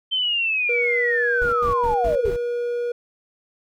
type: linear sweep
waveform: sine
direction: down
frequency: 3119 to 369.3 Hz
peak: -19 dBFS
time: 0.11-2.31 s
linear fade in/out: 20 ms
type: tone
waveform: triangle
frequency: 480 Hz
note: B4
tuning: 49 cents flat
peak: -20 dBFS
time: 0.69-2.92 s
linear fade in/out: 5 ms
type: noise bursts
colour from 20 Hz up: brown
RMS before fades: -30 dBFS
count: 5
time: 1.41-2.366 s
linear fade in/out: 10 ms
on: 120 ms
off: 89 ms
effects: none